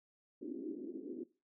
white band-pass noise, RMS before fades -44 dBFS, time 0.41-1.24 s, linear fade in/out 10 ms, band 250 to 370 Hz, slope 48 dB/octave, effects noise-tail reverb RT60 0.3 s tail -18 dB re dry

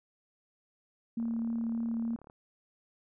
sine tone with vibrato, 230 Hz, A#3, 23 cents flat, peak -30 dBFS, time 1.17-2.16 s, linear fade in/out 5 ms, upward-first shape triangle, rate 3.4 Hz, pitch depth 9 cents each way
click train, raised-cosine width 1 ms, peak -38 dBFS, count 41, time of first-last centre 1.2-2.299 s, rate 36.4 Hz
effects none

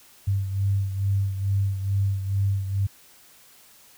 sine beating tone pair, 98 / 100.3 Hz, G2 / G2, 0 / +40 cents, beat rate 2.3 Hz, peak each -22 / -29 dBFS, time 0.27-2.87 s, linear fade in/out 10 ms, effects white hiss -53 dBFS RMS until 3.97 s

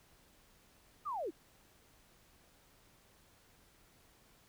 sine linear sweep, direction down, 1277 to 273.9 Hz, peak -36 dBFS, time 1.05-1.31 s, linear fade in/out 20 ms, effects pink hiss -66 dBFS RMS until 4.48 s

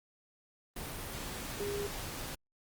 sine tone in noise, 406.2 Hz, G#4, 38 cents flat, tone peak -35 dBFS, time 1.6-1.87 s, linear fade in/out 5 ms, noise pink, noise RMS -41 dBFS, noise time 0.76-2.35 s, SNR +3 dB, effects Opus 32 kbps

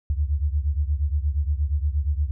sine beating tone pair, 70.4 / 78.9 Hz, C#2 / D#2, +27 / +25 cents, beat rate 8.5 Hz, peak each -22 / -25 dBFS, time 0.1-2.31 s, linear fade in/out 0 ms, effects none

